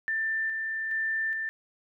sine tone with tremolo, 1781 Hz, A6, 21 cents sharp, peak -26 dBFS, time 0.08-1.49 s, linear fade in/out 0 ms, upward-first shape square, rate 1.2 Hz, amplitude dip 30%, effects none

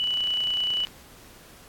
sine tone, 2960 Hz, F#7, in tune, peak -23 dBFS, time 0-0.85 s, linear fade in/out 0 ms
click train, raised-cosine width 0.2 ms, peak -22 dBFS, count 26, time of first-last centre 0.04-0.871 s, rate 30.1 Hz
effects pink hiss -50 dBFS RMS until 1.68 s + AAC 64 kbps

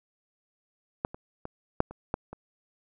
clicks, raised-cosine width 1 ms, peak -13 / -26 / -23 / -7 / -28 / -13 / -26 dBFS, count 7, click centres 1.049 / 1.145 / 1.454 / 1.804 / 1.91 / 2.141 / 2.33 s, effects none

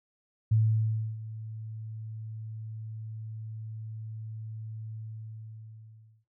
sine tone with ADSR envelope, 110 Hz, A2, in tune, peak -20 dBFS, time 0.51-6.25 s, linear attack 9 ms, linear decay 650 ms, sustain -17 dB, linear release 1300 ms, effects noise-tail reverb RT60 0.2 s tail -18 dB re dry

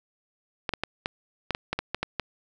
clicks, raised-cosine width 0.3 ms, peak -11 dBFS, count 11, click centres 0.692 / 0.737 / 0.836 / 1.059 / 1.507 / 1.549 / 1.73 / 1.79 / 1.946 / 2.03 / 2.197 s, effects none

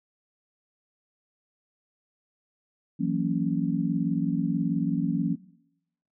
sine chord, F# dominant seventh, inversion third, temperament just, 166.5 / 185 / 231.2 / 277.5 Hz, E3 / F#3 / A#3 / C#4, +18 / 0 / -14 / +2 cents, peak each -29 dBFS, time 2.99-5.36 s, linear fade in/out 20 ms, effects noise-tail reverb RT60 0.8 s tail -20 dB re dry

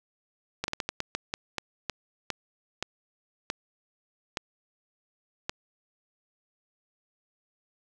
slowing click train, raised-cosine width 0.2 ms, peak -12 dBFS, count 15, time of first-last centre 0.64-5.495 s, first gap 41 ms, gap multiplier 1.29, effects none

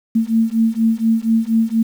sine beating tone pair, 223.3 / 227.5 Hz, A3 / A#3, +26 / -42 cents, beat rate 4.2 Hz, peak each -16 dBFS, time 0.15-1.83 s, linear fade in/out 10 ms, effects 7-bit

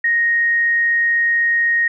sine tone, 1868 Hz, A#6, 3 cents sharp, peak -13 dBFS, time 0.04-1.88 s, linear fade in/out 5 ms, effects none

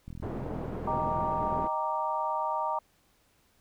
click train, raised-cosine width 5 ms, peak -29 dBFS, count 66, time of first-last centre 0.08-1.646 s, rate 41.5 Hz
pink band-pass noise, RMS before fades -37 dBFS, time 0.22-1.68 s, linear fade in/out 10 ms, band 130 to 640 Hz, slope 12 dB/octave
sine chord, Eb major seventh, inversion none, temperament equal, 622.3 / 784 / 932.3 / 1174.7 Hz, Eb5 / G5 / Bb5 / D6, 0 / 0 / 0 / 0 cents, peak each -35 / -36 / -30 / -35 dBFS, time 0.87-2.79 s, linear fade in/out 5 ms
effects pink hiss -67 dBFS RMS until 3.6 s

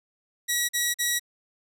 10% pulse tone bursts, 1923 Hz, B6, 47 cents flat, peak -14 dBFS, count 3, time 0.48-1.196 s, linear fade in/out 20 ms, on 210 ms, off 43 ms, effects none

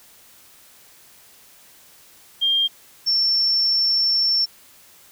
sine tone pair in turn, 3201 / 5416 Hz, G7 / E8, +36 / +46 cents, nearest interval major sixth, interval 910 cents, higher second, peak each -16 dBFS, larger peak neither, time 2.41-2.68 / 3.06-4.46 s, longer second, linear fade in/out 20 ms, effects white hiss -50 dBFS RMS until 5.11 s

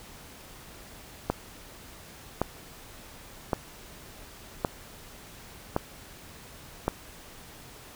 click train, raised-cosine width 1 ms, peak -10 dBFS, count 6, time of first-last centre 1.3-6.88 s, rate 0.896 Hz, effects pink hiss -48 dBFS RMS until 7.95 s

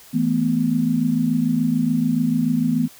sine chord, E suspended fourth, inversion none, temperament equal with one note detuned, 163.49 / 220 / 246.9 Hz, E3 / A3 / B3, -14 / 0 / 0 cents, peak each -23 / -22 / -19 dBFS, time 0.13-2.88 s, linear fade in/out 20 ms, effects white hiss -46 dBFS RMS until 2.99 s

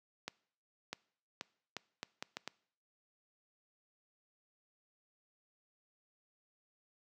accelerating click train, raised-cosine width 0.2 ms, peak -22 dBFS, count 8, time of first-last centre 0.28-2.476 s, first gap 650 ms, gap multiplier 0.74, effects noise-tail reverb RT60 0.6 s tail -23 dB re dry + high-pass 150 Hz 12 dB/octave

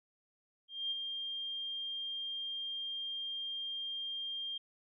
sine tone with ADSR envelope, 3200 Hz, G7, 35 cents sharp, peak -32 dBFS, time 0.68-4.58 s, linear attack 230 ms, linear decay 26 ms, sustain -5 dB, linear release 7 ms, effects none

